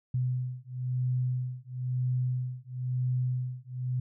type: beating tone pair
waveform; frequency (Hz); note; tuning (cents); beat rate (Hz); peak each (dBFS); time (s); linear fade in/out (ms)
sine; 125.8 / 126.8; B2 / B2; +32 / +46; 1; -31; 0.14-4; 5
effects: none